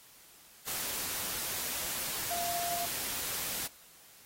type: tone in noise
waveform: sine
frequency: 695 Hz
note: F5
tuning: 9 cents flat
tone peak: -35 dBFS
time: 2.3-2.86 s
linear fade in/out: 20 ms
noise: white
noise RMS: -36 dBFS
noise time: 0.66-3.68 s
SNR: -2 dB
effects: white hiss -57 dBFS RMS until 4.25 s + AAC 48 kbps